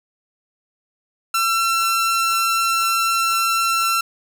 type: tone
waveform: sawtooth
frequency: 1349 Hz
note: E6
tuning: 40 cents sharp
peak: -13 dBFS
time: 1.34-4.01 s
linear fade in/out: 5 ms
effects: none